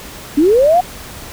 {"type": "linear sweep", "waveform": "sine", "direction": "up", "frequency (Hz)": [272.3, 743], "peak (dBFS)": -7, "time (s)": [0.37, 0.81], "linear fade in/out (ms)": 10, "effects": ["pink hiss -32 dBFS RMS until 1.32 s"]}